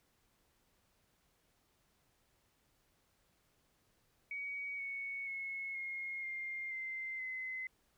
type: tone with pitch steps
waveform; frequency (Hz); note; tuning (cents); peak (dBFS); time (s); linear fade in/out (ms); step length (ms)
sine; 2255 / 2219 / 2183 / 2148 / 2114 / 2080 / 2046; C#7 / C#7 / C#7 / C7 / C7 / C7 / C7; +29 / +1 / -27 / +45 / +17 / -11 / -39; -39; 4.31-7.67; 2; 480
effects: pink hiss -75 dBFS RMS until 7.97 s